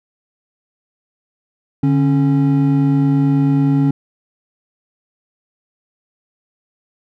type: tone pair together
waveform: triangle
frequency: 145.5 / 274.7 Hz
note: D3 / C#4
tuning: -16 / -16 cents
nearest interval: major seventh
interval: 1100 cents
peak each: -12 dBFS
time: 1.83-3.91 s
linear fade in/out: 5 ms
effects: none